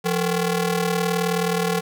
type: ring-modulated tone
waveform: sawtooth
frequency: 311.1 Hz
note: D#4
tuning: in tune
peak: -13 dBFS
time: 0.04-1.81 s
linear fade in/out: 20 ms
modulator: 136 Hz
effects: none

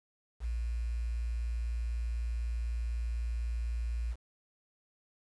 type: tone with quantisation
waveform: sine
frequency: 58 Hz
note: A#1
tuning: 8 cents flat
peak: -31 dBFS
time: 0.4-4.16 s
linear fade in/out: 50 ms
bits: 9
effects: resampled to 24000 Hz

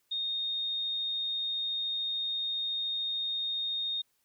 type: tone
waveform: sine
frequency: 3693 Hz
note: A#7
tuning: 17 cents flat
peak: -30 dBFS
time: 0.11-4.02 s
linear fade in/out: 10 ms
effects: white hiss -74 dBFS RMS until 4.24 s

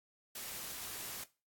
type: noise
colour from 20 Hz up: white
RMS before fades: -44 dBFS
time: 0.35-1.24 s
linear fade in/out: 5 ms
effects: noise-tail reverb RT60 0.3 s tail -18 dB re dry + AAC 64 kbps

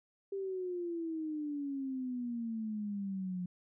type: exponential sweep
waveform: sine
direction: down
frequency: 396.6 to 177.7 Hz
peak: -35 dBFS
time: 0.32-3.46 s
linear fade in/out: 5 ms
effects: none

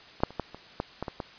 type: clicks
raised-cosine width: 1 ms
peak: -29 / -7 / -30 / -15 / -27 / -14 / -17 / -19 / -18 dBFS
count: 9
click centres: 0.204 / 0.235 / 0.306 / 0.397 / 0.546 / 0.801 / 1.026 / 1.082 / 1.202 s
effects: white hiss -50 dBFS RMS until 1.38 s + resampled to 11025 Hz

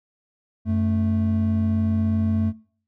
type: tone pair together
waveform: triangle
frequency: 92.28 / 220 Hz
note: F#2 / A3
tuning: -4 / 0 cents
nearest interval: octave + minor third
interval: 1504 cents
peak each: -20 / -20 dBFS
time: 0.65-2.53 s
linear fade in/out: 50 ms
effects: noise-tail reverb RT60 0.5 s tail -22 dB re dry

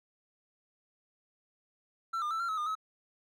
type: tone with pitch steps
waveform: triangle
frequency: 1343 / 1206 / 1324 / 1375 / 1286 / 1214 / 1284 Hz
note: E6 / D6 / E6 / F6 / E6 / D#6 / E6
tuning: +32 / +46 / +7 / -27 / -43 / -43 / -46 cents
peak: -29 dBFS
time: 2.13-2.753 s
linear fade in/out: 10 ms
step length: 89 ms
effects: none

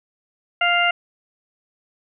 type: harmonic tone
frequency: 698.5 Hz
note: F5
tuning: in tune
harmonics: 1 / 2 / 3 / 4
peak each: -21 / -21 / -21 / -21 dBFS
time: 0.61-0.91 s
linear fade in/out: 5 ms
effects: none

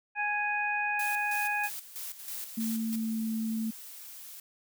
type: harmonic tone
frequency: 830.6 Hz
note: G#5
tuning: in tune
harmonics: 1 / 2 / 3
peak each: -32 / -32 / -32 dBFS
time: 0.15-1.7 s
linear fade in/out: 50 ms
type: noise with tremolo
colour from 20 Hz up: blue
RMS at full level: -39 dBFS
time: 0.99-2.96 s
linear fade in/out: 5 ms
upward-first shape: square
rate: 3.1 Hz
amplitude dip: 70%
type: noise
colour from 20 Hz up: blue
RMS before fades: -46 dBFS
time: 2.19-4.4 s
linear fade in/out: 2 ms
type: tone with pitch glide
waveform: sine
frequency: 224.1 to 222.4 Hz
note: A3 to A3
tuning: +32 to +19 cents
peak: -29 dBFS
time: 2.57-3.71 s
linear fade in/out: 10 ms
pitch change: -13 cents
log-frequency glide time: 2.85-3.16 s
effects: none

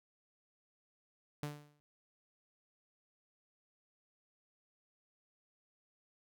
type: tone with exponential decay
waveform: sawtooth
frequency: 147.3 Hz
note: D3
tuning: 6 cents sharp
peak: -32 dBFS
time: 1.43-1.8 s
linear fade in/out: 0 ms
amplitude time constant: 79 ms
effects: none

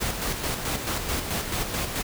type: noise with tremolo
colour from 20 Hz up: pink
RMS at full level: -27 dBFS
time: 0-2.03 s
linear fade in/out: 20 ms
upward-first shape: square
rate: 4.6 Hz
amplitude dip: 45%
effects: none

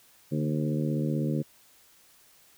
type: harmonic tone with a mistuned harmonic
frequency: 75.9 Hz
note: D#2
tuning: 42 cents flat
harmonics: 2 / 3 / 4 / 5 / 6 / 7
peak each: -28 / -31 / -33 / -38 / -40 / -39 dBFS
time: 0.31-1.43 s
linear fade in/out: 20 ms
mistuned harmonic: 2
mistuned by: -44 cents
effects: white hiss -59 dBFS RMS until 2.57 s

